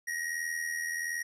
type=tone with amplitude modulation; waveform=square; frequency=1890 Hz; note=A#6; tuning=23 cents sharp; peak=-30 dBFS; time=0.07-1.23 s; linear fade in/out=10 ms; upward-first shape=sine; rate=81.3 Hz; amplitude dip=60%; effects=resampled to 32000 Hz